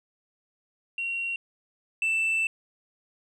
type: tone pair in turn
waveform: sine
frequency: 2745 / 2658 Hz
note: F7 / E7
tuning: -31 / +14 cents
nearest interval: minor second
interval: 55 cents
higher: first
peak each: -27 / -20 dBFS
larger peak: second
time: 0.98-1.36 / 2.02-2.47 s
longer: second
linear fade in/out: 2 ms
effects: tanh soft clip ceiling -22 dBFS